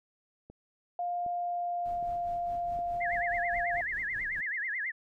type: click train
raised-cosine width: 2 ms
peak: -35 dBFS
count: 4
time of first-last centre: 0.5-2.79 s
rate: 1.31 Hz
type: tone with pitch glide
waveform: sine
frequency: 704 to 697.1 Hz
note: F5 to F5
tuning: +14 to -3 cents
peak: -30 dBFS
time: 0.99-3.81 s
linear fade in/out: 2 ms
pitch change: -17 cents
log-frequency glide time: 1.18-2.33 s
type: noise with tremolo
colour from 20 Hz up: brown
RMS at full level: -47 dBFS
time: 1.85-4.41 s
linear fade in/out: 5 ms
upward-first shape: sine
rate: 4.8 Hz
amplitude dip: 65%
type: tone with vibrato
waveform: sine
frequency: 1867 Hz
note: A#6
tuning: 2 cents sharp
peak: -31 dBFS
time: 3-4.92 s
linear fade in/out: 20 ms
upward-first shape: sine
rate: 9.2 Hz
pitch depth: 220 cents each way
effects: none